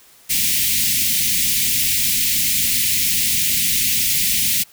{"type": "band-stop noise", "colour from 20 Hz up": "white", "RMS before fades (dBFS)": -18, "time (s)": [0.29, 4.64], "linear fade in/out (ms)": 20, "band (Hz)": [270, 2000], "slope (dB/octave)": 48, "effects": ["white hiss -49 dBFS RMS until 4.72 s"]}